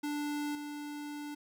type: tone with level steps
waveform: square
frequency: 293.7 Hz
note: D4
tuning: in tune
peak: -34 / -40 dBFS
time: 0.03-1.35 s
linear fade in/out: 10 ms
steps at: 0.55 s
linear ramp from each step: 2 ms
effects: 12-bit